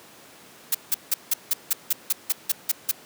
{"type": "noise bursts", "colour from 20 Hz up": "blue", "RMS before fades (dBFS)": -21, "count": 12, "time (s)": [0.72, 2.914], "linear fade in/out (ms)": 5, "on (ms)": 27, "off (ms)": 170, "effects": ["pink hiss -48 dBFS RMS until 3.05 s", "high-pass 200 Hz 12 dB/octave"]}